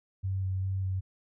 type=tone with vibrato; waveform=sine; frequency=95 Hz; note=F#2; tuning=46 cents sharp; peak=-28 dBFS; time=0.23-1.01 s; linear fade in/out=20 ms; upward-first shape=square; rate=2.5 Hz; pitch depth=12 cents each way; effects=none